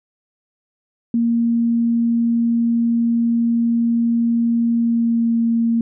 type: tone with pitch glide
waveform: sine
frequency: 233.1 to 230.8 Hz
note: A#3 to A#3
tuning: 0 to -17 cents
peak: -14 dBFS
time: 1.14-5.81 s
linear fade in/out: 2 ms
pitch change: -17 cents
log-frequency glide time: 4.75-5.37 s
effects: none